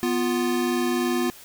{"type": "tone pair together", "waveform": "square", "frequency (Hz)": [246.9, 349.9], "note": ["B3", "F4"], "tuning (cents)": [0, 3], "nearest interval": "tritone", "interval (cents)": 603, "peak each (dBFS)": -25, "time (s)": [0.03, 1.3], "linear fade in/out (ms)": 0, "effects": ["white hiss -46 dBFS RMS until 1.44 s"]}